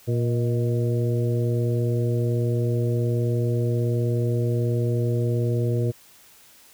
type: harmonic tone with a mistuned harmonic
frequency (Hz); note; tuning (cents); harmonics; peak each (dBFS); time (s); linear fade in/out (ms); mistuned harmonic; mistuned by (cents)
118.7; A#2; +32; 1 / 2 / 3 / 4 / 5; -21 / -32 / -29 / -30 / -37; 0.07-5.92; 20; 5; +66
effects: white hiss -52 dBFS RMS until 6.73 s